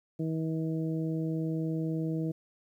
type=harmonic tone; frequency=160.2 Hz; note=E3; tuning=49 cents flat; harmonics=1 / 2 / 3 / 4; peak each=-31 / -33 / -40 / -46 dBFS; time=0.19-2.32 s; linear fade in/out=10 ms; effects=11-bit